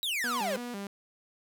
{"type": "exponential sweep", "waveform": "45% pulse", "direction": "down", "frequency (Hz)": [3951, 493.9], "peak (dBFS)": -29, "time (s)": [0.03, 0.56], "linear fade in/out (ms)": 0}
{"type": "tone with vibrato", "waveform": "sawtooth", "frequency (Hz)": 220, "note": "A3", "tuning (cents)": 0, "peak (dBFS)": -32, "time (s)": [0.24, 0.87], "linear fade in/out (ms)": 2, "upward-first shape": "square", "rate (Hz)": 3, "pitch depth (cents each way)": 170}
{"effects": []}